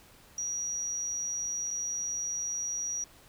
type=tone with dropouts; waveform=sine; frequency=5770 Hz; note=F#8; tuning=44 cents flat; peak=-31 dBFS; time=0.38-3.04 s; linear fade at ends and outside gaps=2 ms; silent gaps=1.706-1.71 s; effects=pink hiss -57 dBFS RMS until 3.28 s